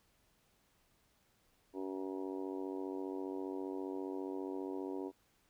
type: harmonic tone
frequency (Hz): 94.9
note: F#2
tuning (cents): +44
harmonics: 3 / 4 / 5 / 6 / 7 / 8 / 9 / 10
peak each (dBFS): -42 / -42 / -48 / -55 / -54 / -58 / -57 / -53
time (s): 1.73-5.12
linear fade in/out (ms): 50
effects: pink hiss -73 dBFS RMS until 5.49 s